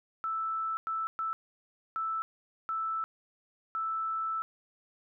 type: tone bursts at uneven times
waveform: sine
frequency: 1318.5 Hz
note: E6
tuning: in tune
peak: -30 dBFS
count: 6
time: 0.24-0.77 / 0.87-1.07 / 1.19-1.33 / 1.96-2.22 / 2.69-3.04 / 3.75-4.42 s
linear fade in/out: 0 ms
effects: none